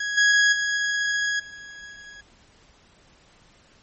40% pulse tone with level steps, 1661.2 Hz, G#6, in tune, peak -24 / -14 / -21 / -38 / -40 dBFS, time 0-2.21 s, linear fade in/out 5 ms, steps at 0.17 / 0.52 / 1.39 / 1.92 s, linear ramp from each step 10 ms, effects pink hiss -56 dBFS RMS until 3.82 s + MP3 32 kbps

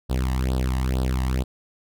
sawtooth tone with flanger, 64.2 Hz, C2, 32 cents flat, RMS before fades -23 dBFS, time 0.09-1.44 s, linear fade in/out 20 ms, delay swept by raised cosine 0.22 to 1.06 ms, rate 2.2 Hz, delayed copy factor +0.85, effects none

